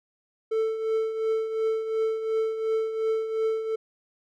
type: tone with tremolo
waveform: triangle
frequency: 442.9 Hz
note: A4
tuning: 11 cents sharp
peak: -19 dBFS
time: 0.51-3.76 s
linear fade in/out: 10 ms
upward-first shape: triangle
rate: 2.8 Hz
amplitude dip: 65%
effects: none